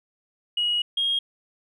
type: tone pair in turn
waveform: sine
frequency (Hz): 2900 / 3255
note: F#7 / G#7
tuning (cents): -35 / -36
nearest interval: major second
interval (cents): 199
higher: second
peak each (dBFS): -20 / -20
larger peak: neither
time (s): 0.57-0.82 / 0.97-1.19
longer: first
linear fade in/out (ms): 5
effects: tanh soft clip ceiling -16 dBFS